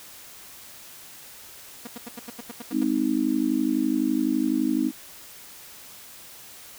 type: tone bursts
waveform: sawtooth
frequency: 237.6 Hz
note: A#3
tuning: 33 cents sharp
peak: -30 dBFS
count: 10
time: 1.85-2.836 s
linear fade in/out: 5 ms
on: 23 ms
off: 84 ms
type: chord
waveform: sine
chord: Ab major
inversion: none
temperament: just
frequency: 207.7 / 259.6 / 311.5 Hz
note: Ab3 / C4 / Eb4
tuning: 0 / -13 / +2 cents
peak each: -30 / -24 / -24 dBFS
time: 2.71-4.92 s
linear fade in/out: 50 ms
effects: white hiss -45 dBFS RMS until 6.78 s